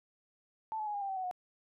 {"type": "tone with pitch steps", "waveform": "sine", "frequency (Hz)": [880, 856.4, 833.5, 811.2, 789.4, 768.3, 747.7, 727.7], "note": ["A5", "A5", "G#5", "G#5", "G5", "G5", "F#5", "F#5"], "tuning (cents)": [0, -47, 6, -41, 12, -35, 18, -29], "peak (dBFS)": -34, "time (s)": [0.72, 1.312], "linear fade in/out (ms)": 0, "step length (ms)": 74, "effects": []}